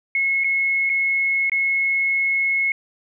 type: tone with dropouts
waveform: sine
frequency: 2178 Hz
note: C#7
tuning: 31 cents flat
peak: -17 dBFS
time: 0.15-2.72 s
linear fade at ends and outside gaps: 2 ms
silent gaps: 0.438-0.443 / 0.894-0.898 / 1.497-1.518 s
effects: none